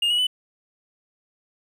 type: tone with pitch steps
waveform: triangle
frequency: 2833 / 2916 / 3001 Hz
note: F7 / F#7 / F#7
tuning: +24 / -26 / +24 cents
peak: -17 dBFS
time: 0.02-0.269 s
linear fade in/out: 5 ms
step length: 83 ms
effects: none